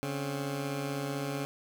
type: tone pair together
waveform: 15% pulse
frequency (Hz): 141.6 / 267.3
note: C#3 / C4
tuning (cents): +37 / +37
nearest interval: major seventh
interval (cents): 1100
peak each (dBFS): -27 / -33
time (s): 0.03-1.45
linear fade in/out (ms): 0
effects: none